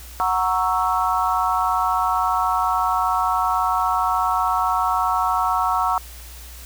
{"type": "chord", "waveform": "sine", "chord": "F# dominant seventh", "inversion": "none", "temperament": "equal with one note detuned", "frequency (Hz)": [737.4, 932.3, 1108.7, 1318.5], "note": ["F#5", "A#5", "C#6", "E6"], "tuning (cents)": [-6, 0, 0, 0], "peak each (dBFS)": -23, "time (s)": [0.2, 5.98], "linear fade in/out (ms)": 0, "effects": ["added 60 Hz sine -38 dBFS peak until 6.65 s", "white hiss -42 dBFS RMS until 6.65 s"]}